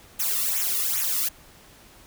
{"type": "noise with flanger", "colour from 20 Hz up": "blue", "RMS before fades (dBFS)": -25, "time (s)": [0.19, 1.29], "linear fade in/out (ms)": 10, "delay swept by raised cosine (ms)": [0.21, 1.31], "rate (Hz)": 2.5, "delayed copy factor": -0.95, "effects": ["pink hiss -51 dBFS RMS until 2.06 s"]}